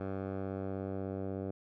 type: tone with low-pass filter sweep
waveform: 10% pulse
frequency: 96.5 Hz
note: G2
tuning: 27 cents flat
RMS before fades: -38 dBFS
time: 0-1.51 s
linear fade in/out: 5 ms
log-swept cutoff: 1100 to 610 Hz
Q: 1
effects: none